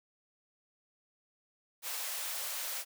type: high-pass noise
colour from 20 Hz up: white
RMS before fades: -38 dBFS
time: 1.82-2.85 s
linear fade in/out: 50 ms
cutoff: 490 Hz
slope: 48 dB/octave
effects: none